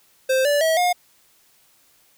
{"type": "tone with pitch steps", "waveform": "square", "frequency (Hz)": [523.3, 580.6, 644.3, 714.8], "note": ["C5", "D5", "E5", "F5"], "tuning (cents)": [0, -20, -40, 40], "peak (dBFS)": -17, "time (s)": [0.29, 0.93], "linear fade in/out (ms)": 10, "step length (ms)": 160, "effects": ["white hiss -58 dBFS RMS until 2.17 s"]}